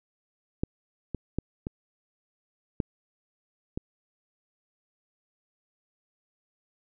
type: clicks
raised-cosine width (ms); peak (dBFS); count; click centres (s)
3; -13 / -18 / -14 / -19 / -13 / -18; 6; 0.635 / 1.147 / 1.386 / 1.669 / 2.802 / 3.775
effects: none